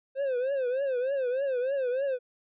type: tone with vibrato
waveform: triangle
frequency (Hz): 523.3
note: C5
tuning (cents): 0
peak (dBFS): -24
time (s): 0.15-2.19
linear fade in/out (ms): 50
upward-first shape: triangle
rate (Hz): 3.3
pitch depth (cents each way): 150
effects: resampled to 8000 Hz